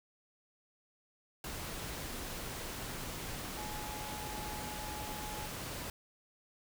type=tone in noise; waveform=sine; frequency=846 Hz; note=G#5; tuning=32 cents sharp; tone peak=-45 dBFS; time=3.57-5.46 s; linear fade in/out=2 ms; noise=pink; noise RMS=-42 dBFS; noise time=1.44-5.9 s; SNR=-6 dB; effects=none